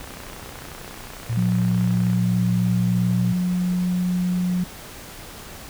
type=click train; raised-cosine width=0.5 ms; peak=-23 dBFS; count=67; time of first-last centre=0.01-2.132 s; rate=31.1 Hz
type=tone with pitch glide; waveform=sine; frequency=116.54 to 118.37 Hz; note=A#2 to A#2; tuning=0 to +27 cents; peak=-21 dBFS; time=1.29-3.33 s; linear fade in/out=10 ms; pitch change=+27 cents; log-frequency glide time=2.8-2.91 s
type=tone; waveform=sine; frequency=180 Hz; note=F#3; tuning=47 cents flat; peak=-19 dBFS; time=1.37-4.64 s; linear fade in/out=5 ms
effects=pink hiss -39 dBFS RMS until 5.69 s